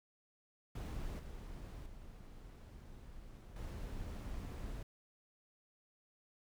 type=noise with level steps; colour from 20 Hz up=brown; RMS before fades=-42 / -48 / -53 / -44 dBFS; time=0.75-4.83 s; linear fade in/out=5 ms; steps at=1.19 / 1.86 / 3.56 s; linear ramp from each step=2 ms; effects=none